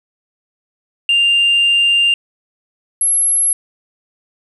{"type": "tone pair in turn", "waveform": "sine", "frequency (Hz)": [2794, 11086], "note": ["F7", "F9"], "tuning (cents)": [0, -14], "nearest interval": "2 octaves", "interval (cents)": 2386, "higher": "second", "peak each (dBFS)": [-8, -10], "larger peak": "first", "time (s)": [[1.09, 2.14], [3.01, 3.53]], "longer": "first", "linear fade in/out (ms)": 2, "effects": ["tanh soft clip ceiling -7 dBFS", "8-bit"]}